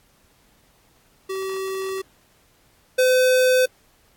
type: tone pair in turn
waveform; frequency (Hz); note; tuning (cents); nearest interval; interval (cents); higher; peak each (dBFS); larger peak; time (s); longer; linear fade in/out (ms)
square; 383 / 509.9; G4 / C5; -40 / -45; perfect fourth; 495; second; -26 / -15; second; 1.29-2.02 / 2.98-3.66; first; 10
effects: pink hiss -59 dBFS RMS until 4.16 s + AAC 64 kbps